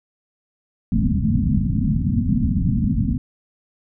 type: low-pass noise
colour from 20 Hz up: white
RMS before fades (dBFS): -19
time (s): 0.92-3.18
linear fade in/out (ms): 2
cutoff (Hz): 260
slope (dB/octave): 96
effects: none